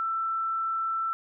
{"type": "tone", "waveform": "sine", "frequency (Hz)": 1333, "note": "E6", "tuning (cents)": 19, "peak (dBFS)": -26, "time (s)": [0, 1.13], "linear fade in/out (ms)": 0, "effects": []}